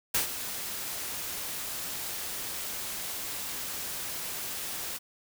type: noise with ADSR envelope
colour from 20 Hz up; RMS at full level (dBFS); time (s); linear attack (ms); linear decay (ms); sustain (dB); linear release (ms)
white; -25; 0.14-4.99; 8; 120; -11; 29
effects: none